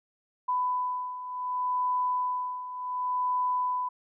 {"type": "beating tone pair", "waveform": "sine", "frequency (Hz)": [998, 998.68], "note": ["B5", "B5"], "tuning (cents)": [18, 19], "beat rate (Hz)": 0.68, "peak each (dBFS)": [-33, -28], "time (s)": [0.48, 3.89], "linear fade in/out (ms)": 10, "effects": []}